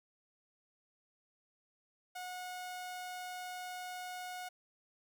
sawtooth tone, 728 Hz, F#5, 28 cents flat, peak -38 dBFS, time 2.15-4.49 s, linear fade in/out 10 ms, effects none

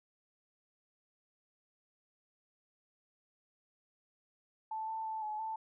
sine tone with pitch steps, 878 / 887 / 879 / 853 / 883 Hz, A5 / A5 / A5 / G#5 / A5, -4 / +14 / -2 / +46 / +6 cents, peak -36 dBFS, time 4.71-5.56 s, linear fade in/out 5 ms, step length 170 ms, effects none

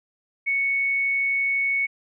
sine tone, 2217 Hz, C#7, in tune, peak -20 dBFS, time 0.46-1.87 s, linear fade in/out 20 ms, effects none

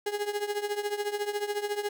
35% pulse tone with tremolo, 412.7 Hz, G#4, 11 cents flat, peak -24 dBFS, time 0.06-1.89 s, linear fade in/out 5 ms, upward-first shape triangle, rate 14 Hz, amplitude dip 85%, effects none

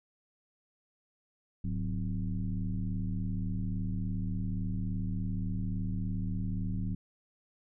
sine tone with frequency modulation, 104.5 Hz, G#2, 11 cents sharp, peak -30 dBFS, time 1.64-6.95 s, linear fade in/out 5 ms, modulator 77.5 Hz, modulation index 1.4, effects none

